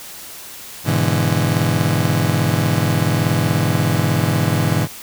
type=chord; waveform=35% pulse; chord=E dominant seventh; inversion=first; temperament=just; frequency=103.01 / 123.61 / 148.33 / 164.81 Hz; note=G#2 / B2 / D3 / E3; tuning=-14 / +2 / +18 / 0 cents; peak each=-19 dBFS; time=0.84-4.88 s; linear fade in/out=50 ms; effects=white hiss -35 dBFS RMS until 5.02 s